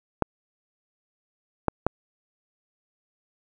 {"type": "clicks", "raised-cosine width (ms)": 1, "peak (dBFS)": -6, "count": 3, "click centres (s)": [0.223, 1.683, 1.866], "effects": []}